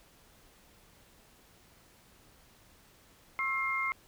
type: tone cluster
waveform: sine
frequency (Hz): 1079 / 1321 / 2119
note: C#6 / E6 / C7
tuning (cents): -47 / +3 / +21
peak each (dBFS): -35 / -38 / -31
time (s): 3.39-3.92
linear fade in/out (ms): 0
effects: pink hiss -61 dBFS RMS until 4.07 s